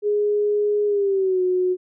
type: tone with pitch glide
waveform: sine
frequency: 415.3 to 365.7 Hz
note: G#4 to F#4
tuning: 0 to -20 cents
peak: -17 dBFS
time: 0.02-1.77 s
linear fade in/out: 50 ms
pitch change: -220 cents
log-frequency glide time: 0.86-1.42 s
effects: none